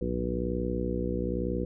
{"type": "harmonic tone with a mistuned harmonic", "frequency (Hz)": 61, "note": "B1", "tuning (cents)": -21, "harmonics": [1, 2, 3, 4, 5, 6, 7, 8], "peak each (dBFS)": [-34, -40, -34, -36, -37, -35, -42, -35], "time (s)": [0.01, 1.65], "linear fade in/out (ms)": 5, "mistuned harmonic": 2, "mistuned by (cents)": -110, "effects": []}